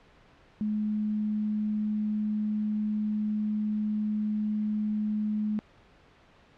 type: tone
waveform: sine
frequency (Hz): 212.1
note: G#3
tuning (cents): +37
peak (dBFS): -26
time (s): 0.61-5.59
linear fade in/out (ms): 0
effects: pink hiss -58 dBFS RMS until 6.57 s + low-pass 3000 Hz 12 dB/octave